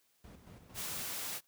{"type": "noise with tremolo", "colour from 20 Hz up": "brown", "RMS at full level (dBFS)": -48, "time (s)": [0.24, 1.1], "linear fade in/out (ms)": 2, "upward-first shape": "square", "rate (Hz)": 4.4, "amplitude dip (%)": 50}
{"type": "noise", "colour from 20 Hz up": "white", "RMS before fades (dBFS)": -40, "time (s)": [0.74, 1.41], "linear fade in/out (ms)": 50}
{"effects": ["white hiss -73 dBFS RMS until 1.47 s", "high-pass 80 Hz 12 dB/octave"]}